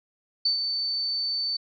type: tone with ADSR envelope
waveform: sine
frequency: 4533 Hz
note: C#8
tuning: 38 cents sharp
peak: -19 dBFS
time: 0.45-1.57 s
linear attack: 6 ms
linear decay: 110 ms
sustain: -6 dB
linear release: 8 ms
effects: none